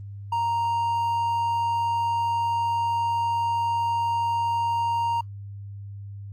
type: tone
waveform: triangle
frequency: 932.3 Hz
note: A#5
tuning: in tune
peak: -20 dBFS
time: 0.32-5.21 s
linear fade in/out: 5 ms
effects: added 100 Hz sine -35 dBFS peak until 6.32 s + Opus 32 kbps